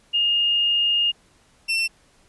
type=tone pair in turn; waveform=sine / 30% pulse; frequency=2837 / 2695 Hz; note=F7 / E7; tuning=+27 / +38 cents; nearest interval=minor second; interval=89 cents; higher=first; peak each=-17 / -17 dBFS; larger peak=neither; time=0.13-1.12 / 1.68-1.88 s; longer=first; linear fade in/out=20 ms; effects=pink hiss -58 dBFS RMS until 2.28 s + resampled to 24000 Hz